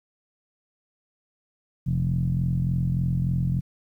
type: tone with low-pass filter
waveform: 10% pulse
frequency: 43.4 Hz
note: F1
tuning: 10 cents flat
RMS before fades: -24 dBFS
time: 1.86-3.61 s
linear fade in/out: 20 ms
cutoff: 150 Hz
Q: 7.5
effects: 10-bit